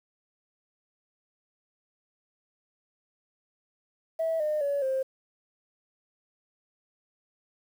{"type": "tone with pitch steps", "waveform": "sine", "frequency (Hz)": [651, 607.4, 566.7, 528.8], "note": ["E5", "D#5", "C#5", "C5"], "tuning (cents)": [-22, -42, 38, 18], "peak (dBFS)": -24, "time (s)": [4.19, 5.03], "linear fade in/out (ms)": 10, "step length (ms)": 210, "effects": ["tanh soft clip ceiling -21 dBFS", "9-bit"]}